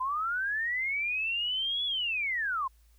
sine linear two-way sweep, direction up then down, 1000 to 3430 to 1000 Hz, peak -28 dBFS, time 0-2.68 s, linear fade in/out 10 ms, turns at 1.85 s, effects added 56 Hz sine -58 dBFS peak until 2.98 s + white hiss -70 dBFS RMS until 2.98 s

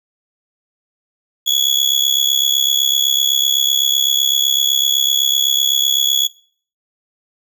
35% pulse tone with amplitude modulation, 3380 Hz, G#7, 30 cents sharp, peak -7 dBFS, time 1.46-6.28 s, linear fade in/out 20 ms, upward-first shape sine, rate 67.9 Hz, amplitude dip 85%, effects noise-tail reverb RT60 0.5 s tail -21 dB re dry

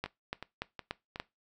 two click trains, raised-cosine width 0.3 ms, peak -18 / -24 dBFS, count 5 / 4, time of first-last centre 0.04-1.199 / 0.06-1.159 s, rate 3.45 / 2.73 Hz, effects noise-tail reverb RT60 0.2 s tail -20 dB re dry

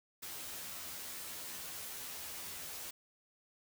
white noise with comb filter, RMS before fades -45 dBFS, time 0.22-2.91 s, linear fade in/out 10 ms, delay 12 ms, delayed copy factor +0.8, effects none

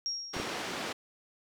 sine tone with exponential decay, 5588 Hz, F8, in tune, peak -29 dBFS, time 0.06-0.8 s, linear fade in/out 0 ms, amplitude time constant 160 ms
pink band-pass noise, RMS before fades -37 dBFS, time 0.33-0.93 s, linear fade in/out 10 ms, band 260 to 5100 Hz, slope 12 dB/octave
clicks, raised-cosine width 2 ms, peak -25 dBFS, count 2, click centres 0.366 / 0.4 s
effects none

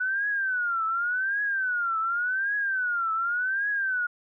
sine tone with vibrato, 1480 Hz, F#6, in tune, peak -24 dBFS, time 0-4.07 s, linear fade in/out 10 ms, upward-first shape triangle, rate 0.88 Hz, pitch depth 220 cents each way, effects none

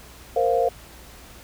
sine chord, Bb suspended second, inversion none, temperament equal, 466.2 / 523.3 / 698.5 Hz, Bb4 / C5 / F5, 0 / 0 / 0 cents, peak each -22 dBFS, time 0.36-0.69 s, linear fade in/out 5 ms, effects added 60 Hz sine -48 dBFS peak until 1.43 s + pink hiss -46 dBFS RMS until 1.43 s

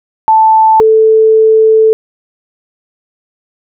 sine tone pair in turn, 880 / 440 Hz, A5 / A4, 0 / 0 cents, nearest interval octave, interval 1200 cents, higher first, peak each -3 dBFS, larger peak neither, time 0.28-0.8 / 0.8-1.93 s, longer second, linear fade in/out 0 ms, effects none

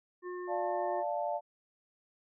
harmonic tone, 359.2 Hz, F4, 49 cents sharp, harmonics 1 / 3 / 5, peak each -38 / -46 / -50 dBFS, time 0.22-1.04 s, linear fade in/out 50 ms
sine chord, D minor, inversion none, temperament equal, 587.3 / 698.5 / 880 Hz, D5 / F5 / A5, 0 / 0 / 0 cents, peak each -35 / -35 / -37 dBFS, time 0.47-1.41 s, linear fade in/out 50 ms
effects none

